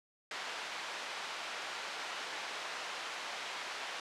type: band-pass noise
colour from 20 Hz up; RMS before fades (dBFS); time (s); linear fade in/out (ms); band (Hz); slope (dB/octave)
pink; -42; 0.31-4; 2; 800 to 4500; 12
effects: low-pass 10000 Hz 12 dB/octave

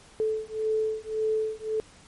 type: beating tone pair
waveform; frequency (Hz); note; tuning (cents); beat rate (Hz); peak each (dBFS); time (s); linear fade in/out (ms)
sine; 435.4 / 437.2; A4 / A4; -18 / -11; 1.8; -28; 0.2-1.8; 0
effects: pink hiss -53 dBFS RMS until 2.07 s + MP3 48 kbps

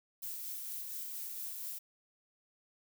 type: noise with tremolo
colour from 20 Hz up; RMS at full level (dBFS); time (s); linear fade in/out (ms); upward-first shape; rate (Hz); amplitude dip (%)
violet; -41; 0.22-1.79; 10; sine; 4.3; 25
effects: none

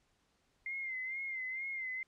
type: tone with vibrato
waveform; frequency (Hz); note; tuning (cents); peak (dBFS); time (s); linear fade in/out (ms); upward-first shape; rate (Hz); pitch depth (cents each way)
sine; 2093; C7; 0; -37; 0.66-2.03; 2; sine; 2.2; 58
effects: pink hiss -75 dBFS RMS until 2.07 s + low-pass 8000 Hz 12 dB/octave

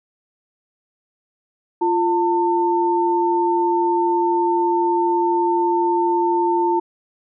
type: tone pair together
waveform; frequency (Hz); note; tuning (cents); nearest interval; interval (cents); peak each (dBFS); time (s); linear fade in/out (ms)
sine; 347 / 898; F4 / A5; -11 / +35; octave + major third; 1646; -18; 1.81-6.8; 10
effects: none

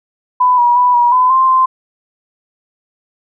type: tone with pitch steps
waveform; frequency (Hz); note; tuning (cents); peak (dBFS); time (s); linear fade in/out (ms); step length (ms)
sine; 999 / 962 / 988 / 961 / 1010 / 1048 / 1040; B5 / B5 / B5 / B5 / B5 / C6 / C6; +20 / -46 / 0 / -48 / +39 / +2 / -11; -7; 0.4-1.66; 10; 180
effects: none

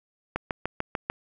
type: click train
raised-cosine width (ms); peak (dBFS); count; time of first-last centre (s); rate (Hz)
0.5; -12; 6; 0.36-1.1; 6.76
effects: none

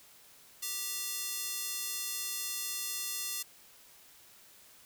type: tone with high-pass filter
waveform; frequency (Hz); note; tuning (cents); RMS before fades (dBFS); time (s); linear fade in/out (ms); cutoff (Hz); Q
square; 392; G4; 0; -37; 0.62-3.43; 10; 5300; 0.61
effects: white hiss -58 dBFS RMS until 4.85 s

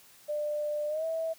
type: tone with pitch glide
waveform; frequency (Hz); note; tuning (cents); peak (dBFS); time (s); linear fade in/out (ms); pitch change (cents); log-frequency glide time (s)
sine; 596 to 649.9; D5 to E5; +25 to -25; -29; 0.28-1.34; 20; +150; 0.88-1.05
effects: white hiss -57 dBFS RMS until 1.38 s + high-pass 60 Hz 12 dB/octave

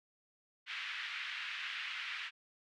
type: band-pass noise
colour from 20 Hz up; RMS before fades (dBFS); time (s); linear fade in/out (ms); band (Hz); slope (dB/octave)
white; -42; 0.66-2.31; 50; 1500 to 3000; 24
effects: none

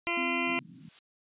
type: harmonic tone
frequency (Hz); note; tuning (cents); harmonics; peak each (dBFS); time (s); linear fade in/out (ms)
342.7; F4; -33; 1 / 2 / 3 / 4 / 6 / 7 / 8 / 9; -36 / -38 / -36 / -42 / -35 / -34 / -35 / -42; 0.07-0.59; 0
type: tone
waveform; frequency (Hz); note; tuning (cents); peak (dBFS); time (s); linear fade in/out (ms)
sine; 259.5; C4; -14; -34; 0.17-0.59; 5
type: noise with exponential growth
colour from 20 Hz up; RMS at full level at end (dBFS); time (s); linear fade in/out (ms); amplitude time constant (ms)
blue; -45; 0.39-0.99; 1; 130
type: band-pass noise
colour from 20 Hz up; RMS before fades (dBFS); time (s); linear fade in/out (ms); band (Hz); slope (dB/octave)
pink; -50; 0.47-0.89; 5; 140 to 260; 48
effects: resampled to 8000 Hz

